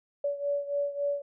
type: beating tone pair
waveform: sine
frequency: 570 / 573.6 Hz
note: C#5 / D5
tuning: +48 / -41 cents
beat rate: 3.6 Hz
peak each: -29 / -33 dBFS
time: 0.24-1.22 s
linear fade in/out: 5 ms
effects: none